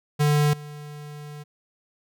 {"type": "tone with level steps", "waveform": "square", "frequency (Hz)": 148, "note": "D3", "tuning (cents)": 14, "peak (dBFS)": [-18, -37], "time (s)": [0.19, 1.44], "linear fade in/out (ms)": 20, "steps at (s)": 0.53, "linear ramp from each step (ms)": 5, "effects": []}